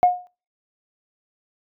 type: tone with exponential decay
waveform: sine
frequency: 720 Hz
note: F#5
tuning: 47 cents flat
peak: -7 dBFS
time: 0.03-0.27 s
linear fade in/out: 0 ms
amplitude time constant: 51 ms
effects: noise-tail reverb RT60 0.4 s tail -24 dB re dry + tanh soft clip ceiling -6 dBFS